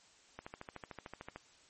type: click train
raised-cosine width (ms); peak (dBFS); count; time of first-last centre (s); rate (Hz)
0.5; -29; 14; 0.39-1.36; 13.4
effects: white hiss -64 dBFS RMS until 1.69 s + MP3 32 kbps